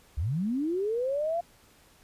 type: linear sweep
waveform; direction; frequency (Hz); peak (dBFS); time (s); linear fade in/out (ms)
sine; up; 61.74 to 698.5; -26; 0.17-1.41; 10
effects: pink hiss -59 dBFS RMS until 2.03 s + resampled to 32000 Hz